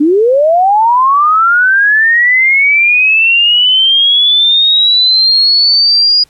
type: linear sweep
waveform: sine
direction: up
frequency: 280 to 4900 Hz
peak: -5 dBFS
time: 0-6.24 s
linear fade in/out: 10 ms
effects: pink hiss -49 dBFS RMS until 6.29 s + low-pass 12000 Hz 12 dB/octave